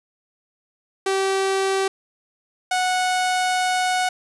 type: tone pair in turn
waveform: sawtooth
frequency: 386.4 / 736 Hz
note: G4 / F#5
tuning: -25 / -9 cents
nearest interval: major seventh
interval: 1116 cents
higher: second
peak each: -15 dBFS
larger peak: neither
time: 1.06-1.88 / 2.71-4.09 s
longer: second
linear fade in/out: 5 ms
effects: resampled to 24000 Hz + 7-bit